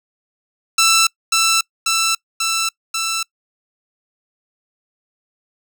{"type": "tone with echo", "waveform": "10% pulse", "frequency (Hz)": 1331, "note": "E6", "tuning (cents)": 16, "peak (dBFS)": -3, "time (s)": [0.78, 1.07], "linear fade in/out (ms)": 5, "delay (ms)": 540, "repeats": 4, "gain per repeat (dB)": -2, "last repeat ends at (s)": 3.23, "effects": ["noise-tail reverb RT60 0.1 s tail -25 dB re dry"]}